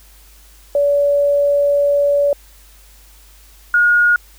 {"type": "tone pair in turn", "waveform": "sine", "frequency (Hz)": [572, 1436.4], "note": ["D5", "F6"], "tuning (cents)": [-46, 48], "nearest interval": "octave + major third", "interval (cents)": 1594, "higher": "second", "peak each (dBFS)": [-11, -9], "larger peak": "second", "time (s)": [[0.75, 2.33], [3.74, 4.16]], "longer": "first", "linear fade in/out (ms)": 2, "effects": ["added 50 Hz sine -44 dBFS peak until 4.38 s", "white hiss -48 dBFS RMS until 4.38 s"]}